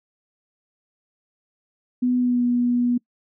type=tone with pitch glide; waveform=sine; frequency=248.6 to 243.3 Hz; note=B3 to B3; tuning=+12 to -26 cents; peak=-17 dBFS; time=2.02-2.98 s; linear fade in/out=10 ms; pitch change=-38 cents; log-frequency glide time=2.18-2.43 s; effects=noise-tail reverb RT60 0.1 s tail -24 dB re dry